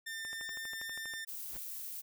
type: tone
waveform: sawtooth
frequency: 1799 Hz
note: A6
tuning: 38 cents sharp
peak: -36 dBFS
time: 0.06-1.25 s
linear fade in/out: 10 ms
type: click train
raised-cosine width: 0.5 ms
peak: -35 dBFS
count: 12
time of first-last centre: 0.25-1.137 s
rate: 12.4 Hz
type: noise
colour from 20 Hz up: violet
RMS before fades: -43 dBFS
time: 1.27-2.02 s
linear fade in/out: 20 ms
type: noise with exponential growth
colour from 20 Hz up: pink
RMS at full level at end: -48 dBFS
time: 1.4-1.57 s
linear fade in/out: 1 ms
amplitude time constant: 35 ms
effects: none